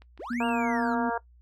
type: click train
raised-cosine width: 0.3 ms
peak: -35 dBFS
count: 4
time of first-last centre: 0.02-0.489 s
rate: 6.4 Hz
type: linear two-way sweep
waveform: triangle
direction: up then down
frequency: 238.9 to 2861 to 1257 Hz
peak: -34 dBFS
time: 0.19-0.95 s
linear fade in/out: 10 ms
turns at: 0.45 s
type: tone with pitch glide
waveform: sine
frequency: 240 to 244.1 Hz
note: B3 to B3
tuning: -49 to -20 cents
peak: -27 dBFS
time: 0.3-1.1 s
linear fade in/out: 10 ms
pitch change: +29 cents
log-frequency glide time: 0.58-0.96 s
type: harmonic tone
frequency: 233.1 Hz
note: A#3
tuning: in tune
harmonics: 2 / 3 / 4 / 5 / 6 / 7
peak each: -33 / -32 / -31 / -38 / -37 / -38 dBFS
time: 0.4-1.18 s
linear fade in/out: 5 ms
effects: noise-tail reverb RT60 0.1 s tail -18 dB re dry + added 60 Hz sine -53 dBFS peak until 1.41 s